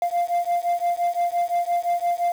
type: beating tone pair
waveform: sine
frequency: 694 / 699.8 Hz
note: F5 / F5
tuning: -11 / +3 cents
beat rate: 5.8 Hz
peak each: -21 dBFS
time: 0.02-2.32 s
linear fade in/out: 2 ms
effects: tanh soft clip ceiling -17 dBFS + 7-bit